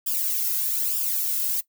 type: noise with flanger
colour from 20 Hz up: violet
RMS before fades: -25 dBFS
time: 0.06-1.61 s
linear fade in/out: 10 ms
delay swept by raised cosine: 0.48 to 1.78 ms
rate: 1.1 Hz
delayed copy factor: -0.85
effects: noise-tail reverb RT60 0.1 s tail -18 dB re dry